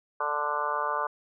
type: harmonic tone with a mistuned harmonic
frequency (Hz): 147.7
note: D3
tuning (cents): +10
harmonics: 3 / 4 / 5 / 6 / 7 / 8 / 9 / 10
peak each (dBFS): -39 / -35 / -41 / -33 / -32 / -31 / -42 / -36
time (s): 0.2-1.07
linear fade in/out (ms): 5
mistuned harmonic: 9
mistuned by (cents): +17
effects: none